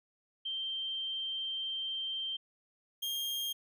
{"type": "tone pair in turn", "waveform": ["sine", "40% pulse"], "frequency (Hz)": [3142, 3219], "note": ["G7", "G7"], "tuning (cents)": [3, 45], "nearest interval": "unison", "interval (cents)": 42, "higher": "second", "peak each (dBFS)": [-34, -33], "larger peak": "second", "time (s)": [[0.45, 2.37], [3.02, 3.53]], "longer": "first", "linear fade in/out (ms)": 10, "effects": []}